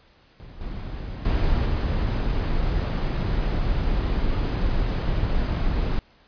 brown noise with level steps, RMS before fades -41 / -32 / -21 / -23 dBFS, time 0.4-5.99 s, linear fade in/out 0 ms, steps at 0.61 / 1.25 / 1.66 s, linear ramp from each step 2 ms, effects pink hiss -57 dBFS RMS until 6.27 s + resampled to 11025 Hz

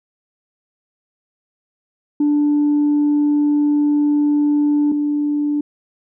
sine tone pair in turn, 293.7 / 293.7 Hz, D4 / D4, 0 / 0 cents, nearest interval unison, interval 0 cents, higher neither, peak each -11 / -15 dBFS, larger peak first, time 2.2-4.92 / 4.92-5.61 s, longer first, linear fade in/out 5 ms, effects tanh soft clip ceiling -10 dBFS

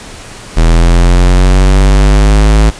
square linear sweep, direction up, 40.71 to 53.8 Hz, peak -4 dBFS, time 0.56-2.71 s, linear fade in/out 20 ms, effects pink hiss -29 dBFS RMS until 2.79 s + resampled to 22050 Hz

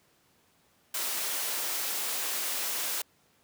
white high-pass noise, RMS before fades -32 dBFS, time 0.94-3.02 s, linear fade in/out 5 ms, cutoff 360 Hz, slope 12 dB/octave, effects pink hiss -66 dBFS RMS until 3.43 s + high-pass 100 Hz 12 dB/octave

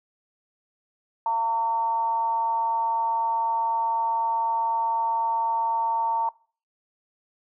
sine tone with frequency modulation, 912 Hz, A#5, 38 cents flat, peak -21 dBFS, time 1.26-6.29 s, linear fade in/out 2 ms, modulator 226 Hz, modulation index 0.33, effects noise-tail reverb RT60 0.4 s tail -23 dB re dry

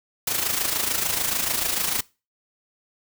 white noise with amplitude modulation, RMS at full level -22 dBFS, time 0.27-2.01 s, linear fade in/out 5 ms, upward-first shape sine, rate 26.8 Hz, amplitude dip 60%, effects noise-tail reverb RT60 0.3 s tail -23 dB re dry

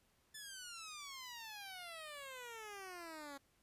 10% pulse exponential sweep, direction down, 1760 to 274 Hz, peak -40 dBFS, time 0.34-3.38 s, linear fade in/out 10 ms, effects pink hiss -75 dBFS RMS until 3.62 s + resampled to 32000 Hz

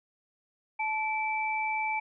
sine tone pair together, 870 / 2323 Hz, A5 / D7, -20 / -20 cents, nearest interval octave + perfect fourth, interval 1700 cents, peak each -30 / -31 dBFS, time 0.79-2 s, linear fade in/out 10 ms, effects none

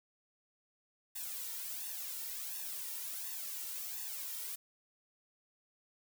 blue noise with flanger, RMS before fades -42 dBFS, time 1.15-4.56 s, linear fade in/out 10 ms, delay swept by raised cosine 1.1 to 2.2 ms, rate 1.4 Hz, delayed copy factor +0.9, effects none

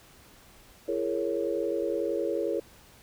sine chord, A# half-diminished seventh, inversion second, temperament equal with one note detuned, 337.9 / 415.3 / 466.2 / 554.4 Hz, E4 / G#4 / A#4 / C#5, +43 / 0 / 0 / 0 cents, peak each -32 dBFS, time 0.88-2.6 s, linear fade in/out 5 ms, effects pink hiss -55 dBFS RMS until 3.02 s

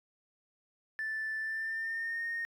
triangle tone with pitch glide, 1760 to 1847.5 Hz, A6 to A#6, 0 to -16 cents, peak -30 dBFS, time 0.99-2.45 s, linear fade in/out 0 ms, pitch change +84 cents, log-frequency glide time 1.39-2.25 s, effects tanh soft clip ceiling -30 dBFS

